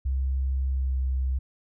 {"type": "tone with pitch glide", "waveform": "sine", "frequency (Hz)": [66.2, 65.18], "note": ["C2", "C2"], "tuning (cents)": [21, -6], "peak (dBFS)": -23, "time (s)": [0.05, 1.39], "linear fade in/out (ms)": 10, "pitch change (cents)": -27, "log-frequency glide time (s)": [0.72, 0.96], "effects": []}